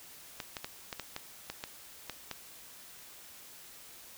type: clicks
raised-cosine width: 0.2 ms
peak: -20 dBFS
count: 10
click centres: 0.402 / 0.568 / 0.645 / 0.928 / 0.997 / 1.164 / 1.5 / 1.639 / 2.097 / 2.313 s
effects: white hiss -52 dBFS RMS until 4.17 s